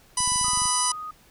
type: harmonic tone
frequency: 991 Hz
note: B5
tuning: 6 cents sharp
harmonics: 1 / 2 / 3 / 4 / 5 / 6 / 7 / 8 / 9 / 10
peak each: -27 / -39 / -34 / -37 / -31 / -28 / -38 / -39 / -29 / -27 dBFS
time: 0.17-0.92 s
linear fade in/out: 5 ms
type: clicks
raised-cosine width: 5 ms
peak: -27 dBFS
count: 11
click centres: 0.205 / 0.276 / 0.32 / 0.359 / 0.413 / 0.446 / 0.483 / 0.534 / 0.574 / 0.619 / 0.656 s
type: tone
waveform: sine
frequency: 1244.5 Hz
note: D#6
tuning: in tune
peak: -32 dBFS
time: 0.44-1.11 s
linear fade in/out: 5 ms
effects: pink hiss -56 dBFS RMS until 1.3 s